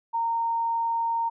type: tone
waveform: sine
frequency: 922 Hz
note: A#5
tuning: 19 cents flat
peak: -23 dBFS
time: 0.13-1.3 s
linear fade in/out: 20 ms
effects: none